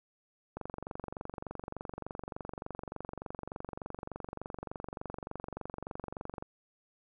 click train, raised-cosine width 1 ms, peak -25 dBFS, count 138, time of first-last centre 0.57-6.425 s, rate 23.4 Hz, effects none

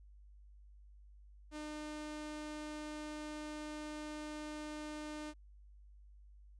sawtooth tone, 302.7 Hz, D#4, 48 cents flat, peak -39 dBFS, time 1.51-5.34 s, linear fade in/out 50 ms, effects added 50 Hz sine -56 dBFS peak until 6.59 s + resampled to 22050 Hz

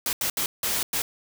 white noise bursts at uneven times, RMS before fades -26 dBFS, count 5, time 0.06-0.13 / 0.21-0.3 / 0.37-0.46 / 0.63-0.83 / 0.93-1.02 s, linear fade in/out 2 ms, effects none

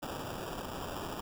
white noise with sample-and-hold, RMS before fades -40 dBFS, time 0.02-1.21 s, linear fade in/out 10 ms, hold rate 2100 Hz, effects none

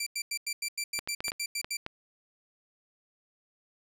15% pulse tone bursts, 2349 Hz, D7, in tune, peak -24 dBFS, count 12, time 0-1.77 s, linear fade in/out 5 ms, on 65 ms, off 90 ms
clicks, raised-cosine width 0.3 ms, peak -19 dBFS, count 7, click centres 0.99 / 1.075 / 1.205 / 1.282 / 1.319 / 1.645 / 1.864 s
effects none

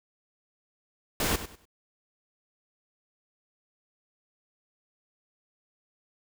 pink noise with echo, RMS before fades -27 dBFS, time 1.2-1.36 s, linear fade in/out 2 ms, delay 98 ms, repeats 3, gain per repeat -12 dB, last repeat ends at 1.654 s, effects none

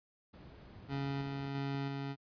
brown noise, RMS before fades -48 dBFS, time 0.33-1.5 s, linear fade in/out 10 ms
25% pulse tone with tremolo, 138.59 Hz, C#3, in tune, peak -31 dBFS, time 0.88-2.16 s, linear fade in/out 50 ms, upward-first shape square, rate 1.5 Hz, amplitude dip 25%
clicks, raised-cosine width 3 ms, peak -38 dBFS, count 3, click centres 1.211 / 1.58 / 1.747 s
effects high-pass 80 Hz 12 dB/octave + resampled to 11025 Hz

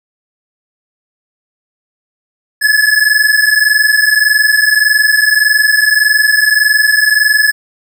square tone pair together, 1700 / 1721.7 Hz, G#6 / A6, +40 / -38 cents, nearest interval unison, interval 22 cents, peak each -11 dBFS, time 2.61-7.52 s, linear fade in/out 20 ms, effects none

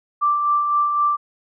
sine tone with tremolo, 1174.7 Hz, D6, in tune, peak -14 dBFS, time 0.21-1.17 s, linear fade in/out 20 ms, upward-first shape sine, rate 3.9 Hz, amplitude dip 40%, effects none

